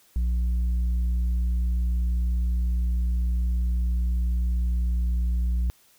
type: tone with tanh clipping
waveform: sine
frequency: 59.8 Hz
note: A#1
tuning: 45 cents sharp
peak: -22 dBFS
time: 0.16-5.7 s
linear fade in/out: 0 ms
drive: 4 dB
effects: white hiss -59 dBFS RMS until 5.98 s